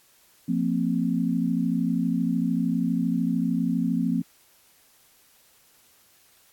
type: chord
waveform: sine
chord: F suspended fourth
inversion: none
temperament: equal with one note detuned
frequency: 174.61 / 228.7 / 261.6 Hz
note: F3 / Bb3 / C4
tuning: 0 / -33 / 0 cents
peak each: -26 dBFS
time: 0.48-4.22 s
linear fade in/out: 10 ms
effects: white hiss -59 dBFS RMS until 6.52 s + AAC 64 kbps